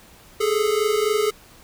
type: tone pair together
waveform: square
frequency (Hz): 413.3 / 437.1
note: G#4 / A4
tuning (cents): -8 / -11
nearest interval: minor second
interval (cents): 97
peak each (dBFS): -22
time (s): 0.4-1.31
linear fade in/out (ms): 10
effects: pink hiss -49 dBFS RMS until 1.63 s